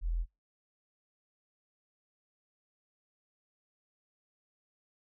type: tone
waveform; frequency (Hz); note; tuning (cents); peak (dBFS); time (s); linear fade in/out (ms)
sine; 42.06; E1; +36; -29; 0.01-0.26; 50
effects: noise-tail reverb RT60 0.2 s tail -24 dB re dry